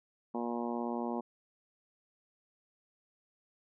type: harmonic tone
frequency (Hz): 118.9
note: A#2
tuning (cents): +35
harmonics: 2 / 3 / 4 / 5 / 6 / 7 / 8 / 9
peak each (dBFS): -36 / -40 / -43 / -44 / -44 / -43 / -44 / -49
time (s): 0.34-1.21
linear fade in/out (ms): 10
effects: none